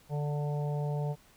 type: harmonic tone with a mistuned harmonic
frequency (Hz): 146.83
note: D3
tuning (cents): 0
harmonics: 1 / 3 / 4 / 5 / 6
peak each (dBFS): -30 / -40 / -42 / -44 / -46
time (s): 0.09-1.16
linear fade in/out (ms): 50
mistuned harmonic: 6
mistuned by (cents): +21
effects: pink hiss -61 dBFS RMS until 1.36 s